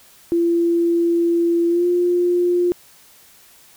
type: tone with pitch glide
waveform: sine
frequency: 340 to 352.8 Hz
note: F4 to F4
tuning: -46 to +18 cents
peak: -14 dBFS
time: 0.32-2.72 s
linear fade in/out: 0 ms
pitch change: +64 cents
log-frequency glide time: 1.69-1.86 s
effects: white hiss -49 dBFS RMS until 3.76 s